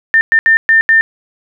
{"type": "tone bursts at uneven times", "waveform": "sine", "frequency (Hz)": 1800, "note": "A6", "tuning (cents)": 39, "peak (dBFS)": -5, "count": 5, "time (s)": [[0.14, 0.21], [0.32, 0.39], [0.46, 0.57], [0.69, 0.81], [0.89, 1.01]], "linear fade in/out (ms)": 0, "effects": []}